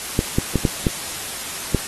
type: clicks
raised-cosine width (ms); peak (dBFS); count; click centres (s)
3; -3; 6; 0.191 / 0.385 / 0.557 / 0.652 / 0.868 / 1.747
effects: white hiss -29 dBFS RMS until 1.87 s + AAC 32 kbps